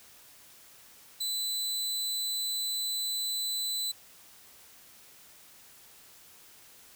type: tone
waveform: sawtooth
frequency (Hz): 4000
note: B7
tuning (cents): +21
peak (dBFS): -27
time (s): 1.2-3.92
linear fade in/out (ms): 10
effects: white hiss -55 dBFS RMS until 6.95 s